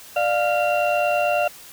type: tone cluster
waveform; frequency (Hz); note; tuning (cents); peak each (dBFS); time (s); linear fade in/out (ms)
sine; 595 / 704 / 1394 / 2749; D5 / F5 / F6 / F7; +22 / +14 / -4 / -28; -20 / -20 / -28 / -25; 0.16-1.48; 5
effects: tanh soft clip ceiling -12 dBFS + white hiss -43 dBFS RMS until 1.72 s